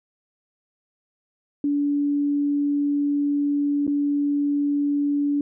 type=tone with dropouts; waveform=sine; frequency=287.7 Hz; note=D4; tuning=36 cents flat; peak=-19 dBFS; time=1.64-5.41 s; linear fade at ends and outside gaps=2 ms; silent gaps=3.868-3.877 s; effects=none